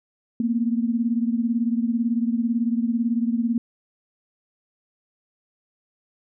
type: beating tone pair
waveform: sine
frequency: 229.5 / 247.5 Hz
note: A#3 / B3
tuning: -27 / +4 cents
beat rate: 18 Hz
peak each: -21 / -25 dBFS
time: 0.4-3.58 s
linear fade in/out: 2 ms
effects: none